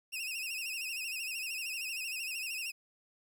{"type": "tone with vibrato", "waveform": "sawtooth", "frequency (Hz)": 2637, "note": "E7", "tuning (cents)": 0, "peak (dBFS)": -33, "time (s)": [0.12, 2.72], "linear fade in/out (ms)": 20, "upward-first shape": "sine", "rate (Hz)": 13, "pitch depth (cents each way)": 100, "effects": ["11-bit"]}